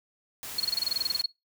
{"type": "noise", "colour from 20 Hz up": "white", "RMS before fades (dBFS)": -39, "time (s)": [0.43, 1.22], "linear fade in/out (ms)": 0}
{"type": "tone bursts", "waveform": "sine", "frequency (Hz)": 4320, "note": "C#8", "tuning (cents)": -45, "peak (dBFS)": -23, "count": 15, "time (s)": [0.58, 1.26], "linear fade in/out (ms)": 5, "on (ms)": 22, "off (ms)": 25}
{"effects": ["noise-tail reverb RT60 0.2 s tail -19 dB re dry"]}